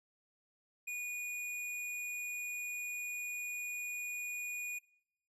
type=tone with tanh clipping; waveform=sine; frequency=2455 Hz; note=D#7; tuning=24 cents flat; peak=-39 dBFS; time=0.87-4.79 s; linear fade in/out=10 ms; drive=16 dB; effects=noise-tail reverb RT60 0.7 s tail -21 dB re dry + resampled to 32000 Hz